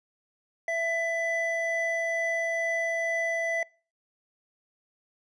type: tone pair together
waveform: triangle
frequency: 665.4 / 1994 Hz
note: E5 / B6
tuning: +16 / +16 cents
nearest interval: octave + perfect fifth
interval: 1900 cents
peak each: -27 dBFS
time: 0.68-3.63 s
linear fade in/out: 2 ms
effects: noise-tail reverb RT60 0.4 s tail -25 dB re dry + resampled to 22050 Hz